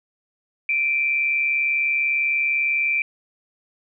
sine tone pair together, 2349 / 2489 Hz, D7 / D#7, 0 / 0 cents, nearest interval minor second, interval 100 cents, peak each -19 / -26 dBFS, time 0.69-3.02 s, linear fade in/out 2 ms, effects none

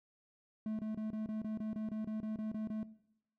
triangle tone bursts, 216.8 Hz, A3, 25 cents flat, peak -33 dBFS, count 14, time 0.66-2.831 s, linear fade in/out 2 ms, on 130 ms, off 27 ms, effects noise-tail reverb RT60 0.8 s tail -18 dB re dry

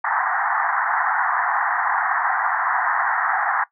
pink band-pass noise, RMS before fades -21 dBFS, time 0.04-3.64 s, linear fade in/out 5 ms, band 730 to 1900 Hz, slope 96 dB/octave, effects noise-tail reverb RT60 0.1 s tail -18 dB re dry

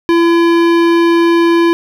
sine tone with hard clipping, 337.9 Hz, E4, 43 cents sharp, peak -9 dBFS, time 0.09-1.73 s, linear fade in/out 0 ms, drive 17 dB, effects none

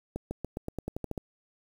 accelerating click train, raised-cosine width 2 ms, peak -20 dBFS, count 11, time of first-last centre 0.16-1.178 s, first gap 150 ms, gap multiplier 0.91, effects 8-bit

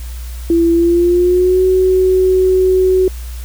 sine tone with pitch glide, 336.1 to 372.9 Hz, E4 to F#4, +34 to +14 cents, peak -8 dBFS, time 0.5-3.08 s, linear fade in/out 2 ms, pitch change +180 cents, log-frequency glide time 0.72-1.64 s, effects added 60 Hz sine -23 dBFS peak until 3.44 s + white hiss -38 dBFS RMS until 3.44 s

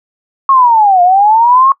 sine linear two-way sweep, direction down then up, 1100 to 698.5 to 1100 Hz, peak -4 dBFS, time 0.49-1.72 s, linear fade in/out 2 ms, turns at 1.02 s, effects noise-tail reverb RT60 0.1 s tail -21 dB re dry

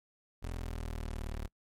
25% pulse exponential sweep, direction down, 42.82 to 36.82 Hz, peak -33 dBFS, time 0.42-1.48 s, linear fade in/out 20 ms, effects noise-tail reverb RT60 0.1 s tail -26 dB re dry + MP3 64 kbps

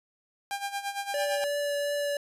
sawtooth tone with tremolo, 800 Hz, G5, 35 cents sharp, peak -25 dBFS, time 0.51-1.44 s, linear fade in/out 0 ms, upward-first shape sine, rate 8.8 Hz, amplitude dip 75%
square tone with vibrato, 577 Hz, D5, 31 cents flat, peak -28 dBFS, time 1.14-2.17 s, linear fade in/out 2 ms, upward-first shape triangle, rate 2.8 Hz, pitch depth 10 cents each way
effects resampled to 32000 Hz

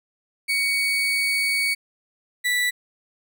35% pulse tone pair in turn, 2241 / 1967.7 Hz, C#7 / B6, +18 / -7 cents, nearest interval major second, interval 225 cents, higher first, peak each -18 dBFS, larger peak neither, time 0.48-1.75 / 2.44-2.71 s, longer first, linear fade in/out 20 ms, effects none

